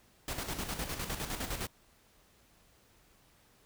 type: noise with tremolo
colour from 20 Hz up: pink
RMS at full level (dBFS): -36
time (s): 0.28-1.67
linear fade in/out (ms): 2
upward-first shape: square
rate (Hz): 9.8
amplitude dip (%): 55
effects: pink hiss -65 dBFS RMS until 3.65 s